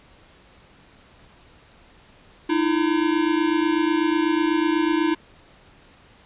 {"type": "tone pair together", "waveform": "square", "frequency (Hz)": [307.4, 335.5], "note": ["D#4", "E4"], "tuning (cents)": [-21, 31], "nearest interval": "major second", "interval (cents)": 152, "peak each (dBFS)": [-22, -22], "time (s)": [2.49, 5.15], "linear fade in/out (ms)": 10, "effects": ["pink hiss -52 dBFS RMS until 6.25 s", "resampled to 8000 Hz"]}